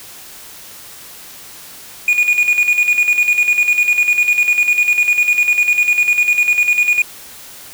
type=tone with tremolo; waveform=triangle; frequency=2449 Hz; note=D#7; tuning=28 cents flat; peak=-7 dBFS; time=2.08-7.02 s; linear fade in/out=2 ms; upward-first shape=square; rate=10 Hz; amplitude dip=60%; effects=white hiss -36 dBFS RMS until 7.73 s